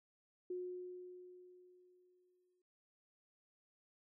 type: tone with exponential decay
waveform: sine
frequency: 361.8 Hz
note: F#4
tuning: 39 cents flat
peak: -39 dBFS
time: 0.5-2.62 s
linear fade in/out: 5 ms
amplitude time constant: 460 ms
effects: none